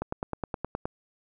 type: click train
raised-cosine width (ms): 1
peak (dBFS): -16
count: 9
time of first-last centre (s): 0.02-0.855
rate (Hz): 9.58
effects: none